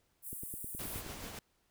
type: high-pass noise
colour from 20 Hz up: pink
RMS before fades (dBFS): -44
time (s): 0.22-1.03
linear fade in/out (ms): 50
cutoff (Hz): 8900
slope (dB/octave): 48
type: click train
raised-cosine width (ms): 3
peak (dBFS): -33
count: 8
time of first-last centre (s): 0.33-1.064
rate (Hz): 9.54
type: noise with tremolo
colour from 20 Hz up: pink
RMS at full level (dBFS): -44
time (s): 0.79-1.39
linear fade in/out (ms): 2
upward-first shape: sine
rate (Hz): 7.1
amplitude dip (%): 30
effects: pink hiss -75 dBFS RMS until 1.7 s